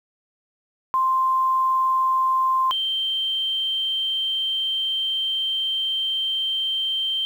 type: tone pair in turn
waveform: sine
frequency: 1046.5 / 3136 Hz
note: C6 / G7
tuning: 0 / 0 cents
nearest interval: octave + perfect fifth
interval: 1900 cents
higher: second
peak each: -17 / -21 dBFS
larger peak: first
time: 0.94-2.71 / 2.71-7.25 s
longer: second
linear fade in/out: 0 ms
effects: 8-bit